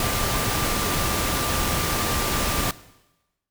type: tone in noise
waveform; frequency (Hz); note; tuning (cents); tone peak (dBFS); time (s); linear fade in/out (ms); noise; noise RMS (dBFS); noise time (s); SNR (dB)
sine; 1185; D6; +15; -32; 0-2.71; 2; pink; -24; 0-2.71; -11
effects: noise-tail reverb RT60 1.0 s tail -18 dB re dry